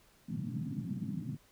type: band-pass noise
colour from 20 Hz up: pink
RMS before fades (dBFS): -38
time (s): 0.28-1.37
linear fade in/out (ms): 20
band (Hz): 120 to 260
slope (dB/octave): 48
effects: pink hiss -65 dBFS RMS until 1.51 s